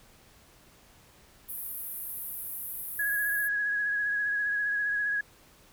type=band-pass noise; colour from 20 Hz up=pink; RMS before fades=-38 dBFS; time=1.48-3.49 s; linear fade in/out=20 ms; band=11000 to 16000 Hz; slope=48 dB/octave
type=tone with vibrato; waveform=sine; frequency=1667 Hz; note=G#6; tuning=6 cents sharp; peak=-26 dBFS; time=2.99-5.21 s; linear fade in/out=5 ms; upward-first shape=triangle; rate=15 Hz; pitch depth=31 cents each way
effects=pink hiss -58 dBFS RMS until 5.72 s